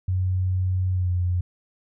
sine tone with pitch glide, 92.5 to 89.4 Hz, F#2 to F2, 0 to +41 cents, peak -20 dBFS, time 0.08-1.41 s, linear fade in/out 5 ms, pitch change -59 cents, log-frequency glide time 0.92-1.12 s, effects none

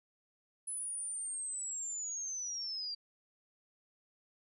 sine linear sweep, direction down, 10160 to 4699 Hz, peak -37 dBFS, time 0.67-2.95 s, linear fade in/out 10 ms, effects none

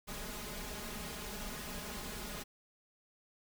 pink noise with comb filter, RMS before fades -43 dBFS, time 0.07-2.44 s, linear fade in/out 20 ms, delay 4.8 ms, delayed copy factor +0.85, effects none

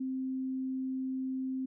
sine tone, 261.6 Hz, C4, in tune, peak -32 dBFS, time 0-1.66 s, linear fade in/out 10 ms, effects none

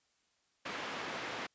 white band-pass noise, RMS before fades -41 dBFS, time 0.65-1.47 s, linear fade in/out 10 ms, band 160 to 2200 Hz, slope 12 dB/octave, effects white hiss -75 dBFS RMS until 1.54 s + resampled to 16000 Hz

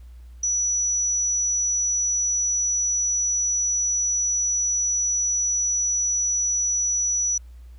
sine tone, 5900 Hz, F#8, 6 cents flat, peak -20 dBFS, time 0.43-7.38 s, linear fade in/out 5 ms, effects added 60 Hz sine -40 dBFS peak until 7.78 s + pink hiss -63 dBFS RMS until 7.78 s

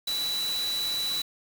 sine tone in noise, 3949 Hz, B7, 1 cent flat, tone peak -27 dBFS, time 0.07-1.22 s, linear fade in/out 5 ms, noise white, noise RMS -36 dBFS, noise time 0.07-1.22 s, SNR +6 dB, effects none

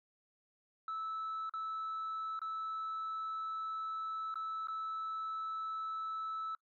sine tone with dropouts, 1309 Hz, E6, 13 cents flat, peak -35 dBFS, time 0.88-6.55 s, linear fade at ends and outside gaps 2 ms, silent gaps 1.495-1.537 / 2.392-2.416 / 4.342-4.356 / 4.672-4.683 s, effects noise-tail reverb RT60 0.1 s tail -25 dB re dry + tanh soft clip ceiling -35 dBFS

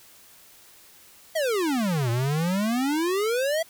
square exponential two-way sweep, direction down then up, 670 to 114.2 to 670 Hz, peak -23 dBFS, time 1.35-3.63 s, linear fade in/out 10 ms, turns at 2.1 s, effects white hiss -52 dBFS RMS until 3.69 s

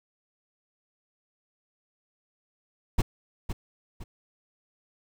brown noise with echo, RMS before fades -19 dBFS, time 2.98-3.02 s, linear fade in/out 10 ms, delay 510 ms, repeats 2, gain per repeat -9 dB, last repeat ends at 4.04 s, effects none

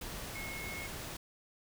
sine tone in noise, 2174 Hz, C#7, 34 cents flat, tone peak -42 dBFS, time 0.35-0.87 s, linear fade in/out 5 ms, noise pink, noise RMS -43 dBFS, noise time 0.01-1.17 s, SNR -2 dB, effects none

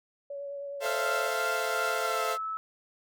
sine tone with vibrato, 564 Hz, C#5, 30 cents sharp, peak -35 dBFS, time 0.3-1.29 s, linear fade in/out 5 ms, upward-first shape sine, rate 9.6 Hz, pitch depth 15 cents each way
sawtooth chord, F major seventh, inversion first, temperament equal with one note detuned, 440 / 523.3 / 659.3 / 693.6 Hz, A4 / C5 / E5 / F5, 0 / 0 / 0 / -12 cents, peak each -31 dBFS, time 0.8-2.38 s, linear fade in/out 50 ms
sine tone with pitch glide, 1390 to 1304.4 Hz, F6 to E6, -9 to -19 cents, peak -31 dBFS, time 0.86-2.57 s, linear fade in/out 0 ms, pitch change -110 cents, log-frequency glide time 2-2.22 s
effects none

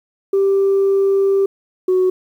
sine tone pair in turn, 392 / 370 Hz, G4 / F#4, 0 / 0 cents, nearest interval minor second, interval 100 cents, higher first, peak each -10 dBFS, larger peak neither, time 0.33-1.46 / 1.88-2.1 s, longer first, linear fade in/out 5 ms, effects tanh soft clip ceiling -9 dBFS + 8-bit

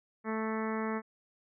harmonic tone, 220 Hz, A3, in tune, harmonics 1 / 2 / 3 / 4 / 5 / 6 / 7 / 8 / 9 / 10, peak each -34 / -37 / -44 / -42 / -42 / -43 / -50 / -45 / -47 / -50 dBFS, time 0.24-1.02 s, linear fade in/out 50 ms, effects none

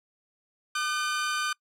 sawtooth tone pair together, 1207 / 1519.7 Hz, D6 / F#6, +47 / +46 cents, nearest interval major third, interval 399 cents, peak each -26 dBFS, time 0.75-1.53 s, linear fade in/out 5 ms, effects noise-tail reverb RT60 0.1 s tail -25 dB re dry + low-pass 9000 Hz 12 dB/octave

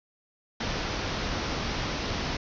pink low-pass noise, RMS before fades -31 dBFS, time 0.6-2.37 s, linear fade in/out 5 ms, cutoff 6000 Hz, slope 96 dB/octave, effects none

